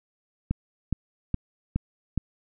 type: click train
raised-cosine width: 5 ms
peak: -12 dBFS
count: 5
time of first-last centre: 0.51-2.177 s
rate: 2.4 Hz
effects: none